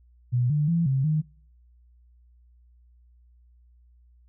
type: tone with pitch steps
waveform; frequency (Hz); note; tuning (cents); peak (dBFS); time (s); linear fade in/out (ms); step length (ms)
sine; 122.9 / 148.9 / 168.3 / 133.8 / 154.5; B2 / D3 / E3 / C3 / D#3; -8 / +24 / +36 / +39 / -12; -20; 0.32-1.22; 20; 180
effects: noise-tail reverb RT60 0.5 s tail -23 dB re dry + added 60 Hz sine -54 dBFS peak until 4.28 s